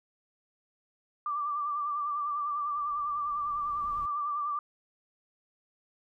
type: tone with vibrato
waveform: sine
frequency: 1174.7 Hz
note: D6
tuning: in tune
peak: -29 dBFS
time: 1.26-4.59 s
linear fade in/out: 2 ms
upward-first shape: sine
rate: 10 Hz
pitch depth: 44 cents each way
type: noise with exponential growth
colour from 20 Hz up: brown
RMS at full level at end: -47 dBFS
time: 1.43-4.06 s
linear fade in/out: 5 ms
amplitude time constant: 570 ms
effects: none